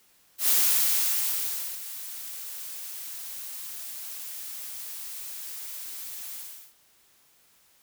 blue noise with ADSR envelope, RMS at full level -21 dBFS, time 0.38-6.74 s, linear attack 110 ms, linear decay 1300 ms, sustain -17 dB, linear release 390 ms, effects white hiss -62 dBFS RMS until 7.82 s

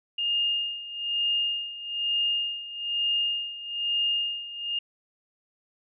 sine tone with tremolo, 2829 Hz, F7, 22 cents sharp, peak -22 dBFS, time 0.18-4.79 s, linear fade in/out 5 ms, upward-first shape sine, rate 1.1 Hz, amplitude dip 80%, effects none

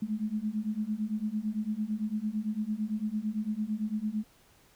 sine beating tone pair, 209.1 / 218 Hz, G#3 / A3, +12 / -16 cents, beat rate 8.9 Hz, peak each -33 / -32 dBFS, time 0.02-4.24 s, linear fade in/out 5 ms, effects pink hiss -62 dBFS RMS until 4.75 s

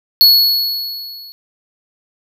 square tone with level ramp, 4372 Hz, C#8, 25 cents flat, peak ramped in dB -4 to -34 dBFS, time 0.21-1.32 s, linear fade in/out 0 ms, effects none

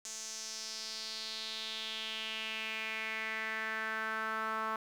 sawtooth tone with band-pass filter sweep, 220 Hz, A3, in tune, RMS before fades -39 dBFS, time 0.05-4.76 s, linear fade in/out 2 ms, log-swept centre 6700 to 1200 Hz, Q 3.8, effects 10-bit

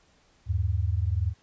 sine tone pair together, 79.6 / 100.4 Hz, D#2 / G2, +40 / +42 cents, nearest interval major third, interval 402 cents, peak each -26 dBFS, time 0.46-1.34 s, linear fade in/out 50 ms, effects pink hiss -63 dBFS RMS until 1.42 s + resampled to 16000 Hz

